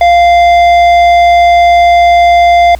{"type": "tone with tanh clipping", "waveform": "sine", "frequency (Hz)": 695, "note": "F5", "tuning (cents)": -9, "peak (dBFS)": -4, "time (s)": [0.01, 2.75], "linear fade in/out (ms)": 2, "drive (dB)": 11, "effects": ["added 60 Hz sine -23 dBFS peak until 2.79 s", "pink hiss -37 dBFS RMS until 2.79 s"]}